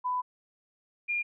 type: tone pair in turn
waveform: sine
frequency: 998 / 2410 Hz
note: B5 / D7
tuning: +18 / +44 cents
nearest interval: octave + minor third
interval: 1526 cents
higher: second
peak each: -27 dBFS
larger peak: neither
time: 0.04-0.22 / 1.08-1.23 s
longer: first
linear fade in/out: 20 ms
effects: none